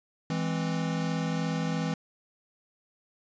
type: chord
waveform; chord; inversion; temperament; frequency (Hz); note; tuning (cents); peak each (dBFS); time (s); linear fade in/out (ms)
square; E augmented; none; equal; 164.81 / 207.7 / 261.6; E3 / G#3 / B#3; 0 / 0 / 0; -30 / -36 / -35; 0.3-1.94; 2
effects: resampled to 16000 Hz